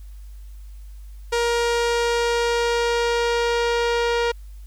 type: tone with low-pass filter sweep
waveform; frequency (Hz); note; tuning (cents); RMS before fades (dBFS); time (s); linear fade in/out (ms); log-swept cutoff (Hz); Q
sawtooth; 471.6; A#4; +20; -21; 1.32-4.32; 10; 7900 to 4300; 0.83
effects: added 50 Hz sine -36 dBFS peak until 4.66 s + white hiss -59 dBFS RMS until 4.66 s